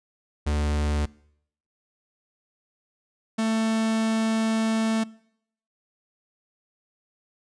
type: tone pair in turn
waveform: 45% pulse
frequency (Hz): 74.2 / 222.3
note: D2 / A3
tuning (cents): +18 / +18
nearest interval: octave + perfect fifth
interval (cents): 1900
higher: second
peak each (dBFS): -22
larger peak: neither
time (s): 0.46-1.06 / 3.38-5.04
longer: second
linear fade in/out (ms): 10
effects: noise-tail reverb RT60 0.7 s tail -23 dB re dry + resampled to 22050 Hz